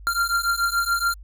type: beating tone pair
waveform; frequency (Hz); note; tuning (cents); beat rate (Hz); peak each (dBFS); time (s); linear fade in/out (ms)
square; 1383 / 1390; F6 / F6; -17 / -9; 7; -24; 0.07-1.14; 0
effects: added 50 Hz sine -39 dBFS peak until 1.23 s